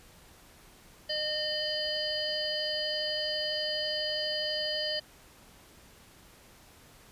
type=harmonic tone with a mistuned harmonic; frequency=610 Hz; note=D#5; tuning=34 cents flat; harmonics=1 / 3 / 5 / 7 / 8; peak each=-35 / -39 / -35 / -40 / -34 dBFS; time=1.09-5 s; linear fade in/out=10 ms; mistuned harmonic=8; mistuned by=-29 cents; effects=pink hiss -56 dBFS RMS until 7.11 s + resampled to 32000 Hz